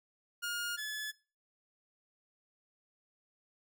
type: tone pair in turn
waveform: sawtooth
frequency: 1425 / 1716.8 Hz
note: F6 / A6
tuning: +34 / -43 cents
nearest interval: minor third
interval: 323 cents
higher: second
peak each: -31 / -33 dBFS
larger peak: first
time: 0.42-0.77 / 0.77-1.12 s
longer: neither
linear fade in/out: 20 ms
effects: noise-tail reverb RT60 0.3 s tail -18 dB re dry